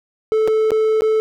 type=tone with dropouts; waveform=triangle; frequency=437.2 Hz; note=A4; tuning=11 cents flat; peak=-11 dBFS; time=0.32-1.2 s; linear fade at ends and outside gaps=0 ms; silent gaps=0.476-0.481 / 0.706-0.718 / 1.008-1.02 s; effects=none